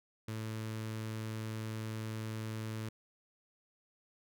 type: tone with notch filter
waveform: sawtooth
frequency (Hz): 110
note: A2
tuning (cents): 0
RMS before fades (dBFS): -40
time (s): 0.28-2.89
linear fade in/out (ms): 5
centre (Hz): 730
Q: 2
effects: none